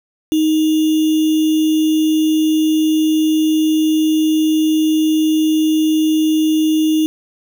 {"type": "tone with sample-and-hold", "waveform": "sine", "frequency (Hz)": 312.9, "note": "D#4", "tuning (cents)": 10, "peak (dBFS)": -11, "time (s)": [0.32, 7.06], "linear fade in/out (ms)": 0, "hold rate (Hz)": 3150, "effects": []}